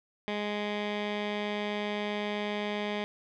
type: tone with low-pass filter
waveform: 15% pulse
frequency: 207.7 Hz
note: G#3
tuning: in tune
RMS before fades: -33 dBFS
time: 0.28-3.04 s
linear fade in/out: 0 ms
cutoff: 3000 Hz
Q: 2.5
effects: none